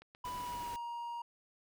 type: click train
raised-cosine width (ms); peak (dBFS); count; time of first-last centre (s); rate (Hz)
0.3; -38; 6; 0.02-0.665; 7.75
type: tone with pitch glide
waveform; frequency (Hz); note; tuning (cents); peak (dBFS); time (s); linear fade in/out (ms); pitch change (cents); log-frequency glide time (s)
triangle; 989 to 943.8; B5 to A#5; +2 to +21; -37; 0.24-1.22; 5; -81; 0.36-0.78
type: noise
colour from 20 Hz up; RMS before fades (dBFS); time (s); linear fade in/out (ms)
pink; -49; 0.25-0.76; 0
effects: none

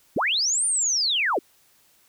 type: linear two-way sweep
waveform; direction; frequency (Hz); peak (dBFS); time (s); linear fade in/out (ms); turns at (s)
sine; up then down; 117.2 to 9260 to 263.6; -20; 0.16-1.39; 5; 0.66
effects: white hiss -60 dBFS RMS until 2.08 s

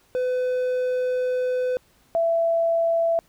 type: tone pair in turn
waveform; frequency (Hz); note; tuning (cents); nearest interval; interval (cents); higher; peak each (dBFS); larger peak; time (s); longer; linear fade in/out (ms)
triangle / sine; 504 / 666.8; B4 / E5; +35 / +20; perfect fourth; 485; second; -19 / -18; second; 0.15-1.77 / 2.15-3.19; first; 0
effects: pink hiss -60 dBFS RMS until 3.28 s

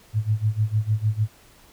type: tone with tremolo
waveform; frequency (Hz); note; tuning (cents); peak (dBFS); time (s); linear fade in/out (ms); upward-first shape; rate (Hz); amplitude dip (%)
sine; 107.7; A2; -37; -16; 0.13-1.28; 50; sine; 6.6; 90
effects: pink hiss -53 dBFS RMS until 1.72 s

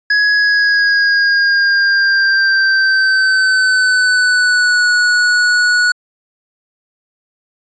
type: tone with pitch glide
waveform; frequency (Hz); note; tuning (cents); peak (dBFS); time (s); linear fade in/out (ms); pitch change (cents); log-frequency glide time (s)
square; 1674 to 1465.7; G#6 to F#6; +13 to -17; -10; 0.1-5.92; 5; -230; 0.34-4.89
effects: resampled to 16000 Hz

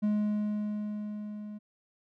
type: tone with level ramp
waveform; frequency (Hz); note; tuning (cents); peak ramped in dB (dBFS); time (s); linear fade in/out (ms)
triangle; 209.9; G#3; +19; -22 to -37; 0.02-1.59; 20
effects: none

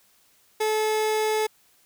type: tone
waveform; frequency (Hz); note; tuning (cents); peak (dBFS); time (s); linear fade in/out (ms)
30% pulse; 432.3; A4; -31; -19; 0.6-1.47; 10
effects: white hiss -61 dBFS RMS until 1.85 s

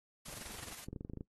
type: noise with tremolo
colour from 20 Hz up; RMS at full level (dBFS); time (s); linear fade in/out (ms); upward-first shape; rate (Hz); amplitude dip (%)
white; -47; 0.25-0.85; 10; sine; 19; 50
type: noise bursts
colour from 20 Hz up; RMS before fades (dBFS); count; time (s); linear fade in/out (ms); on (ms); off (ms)
pink; -48; 11; 0.28-0.731; 2; 21; 22
type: clicks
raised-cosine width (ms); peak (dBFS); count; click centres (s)
3; -30; 9; 0.885 / 0.93 / 0.962 / 1.009 / 1.049 / 1.098 / 1.135 / 1.173 / 1.209
effects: noise-tail reverb RT60 0.1 s tail -19 dB re dry + AAC 32 kbps

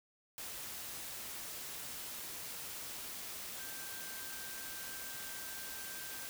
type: tone in noise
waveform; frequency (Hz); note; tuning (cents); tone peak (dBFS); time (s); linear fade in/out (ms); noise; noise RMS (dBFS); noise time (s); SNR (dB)
sine; 1568; G6; 0; -52; 3.59-6.27; 0; white; -45; 0.38-6.29; -10
effects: none

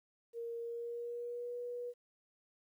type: tone with pitch glide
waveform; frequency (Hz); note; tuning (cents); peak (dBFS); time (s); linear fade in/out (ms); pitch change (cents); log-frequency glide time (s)
sine; 466.2 to 485.4; A#4 to B4; 0 to -30; -39; 0.33-1.94; 50; +70; 0.6-1.57
effects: 12-bit

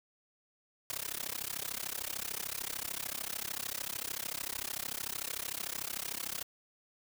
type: noise with amplitude modulation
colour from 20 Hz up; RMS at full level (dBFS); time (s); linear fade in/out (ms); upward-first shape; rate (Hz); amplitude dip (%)
white; -35; 0.9-6.43; 0; sine; 33.4; 100
effects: none

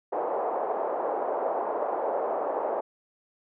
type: band-pass noise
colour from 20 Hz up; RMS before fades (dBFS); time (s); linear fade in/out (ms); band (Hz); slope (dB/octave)
pink; -29; 0.12-2.81; 10; 470 to 870; 24
effects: none

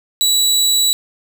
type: tone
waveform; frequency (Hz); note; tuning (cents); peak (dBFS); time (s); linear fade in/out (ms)
25% pulse; 3927; B7; -11; -8; 0.21-0.93; 0
effects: none

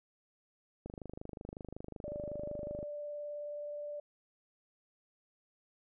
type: click train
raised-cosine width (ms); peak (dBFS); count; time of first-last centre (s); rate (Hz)
2; -30; 51; 0.86-2.829; 25.4
type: tone with vibrato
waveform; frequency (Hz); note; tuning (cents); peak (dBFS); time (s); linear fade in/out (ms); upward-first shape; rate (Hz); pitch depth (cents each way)
sine; 588; D5; +2; -39; 2.04-4; 5; triangle; 19; 11
effects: none

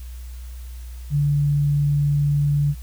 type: tone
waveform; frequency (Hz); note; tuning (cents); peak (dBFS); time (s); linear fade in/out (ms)
sine; 144.8; D3; -24; -16; 1.1-2.75; 50
effects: added 61 Hz sine -32 dBFS peak until 2.82 s + white hiss -50 dBFS RMS until 2.82 s

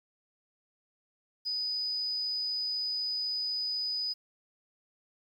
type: tone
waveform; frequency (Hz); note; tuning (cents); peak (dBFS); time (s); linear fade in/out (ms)
sine; 4978; D#8; 0; -30; 1.45-4.14; 20
effects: 10-bit

